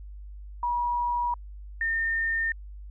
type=tone pair in turn; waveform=sine; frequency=963 / 1817.9 Hz; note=B5 / A#6; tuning=-44 / -44 cents; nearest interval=major seventh; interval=1100 cents; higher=second; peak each=-24 dBFS; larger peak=neither; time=0.63-1.34 / 1.81-2.52 s; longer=neither; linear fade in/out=2 ms; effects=added 50 Hz sine -39 dBFS peak until 2.9 s